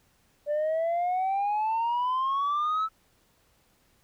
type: exponential sweep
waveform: sine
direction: up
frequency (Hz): 583 to 1318.5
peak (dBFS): -22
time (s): 0.46-2.89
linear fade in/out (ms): 50
effects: tanh soft clip ceiling -23 dBFS + pink hiss -66 dBFS RMS until 4.03 s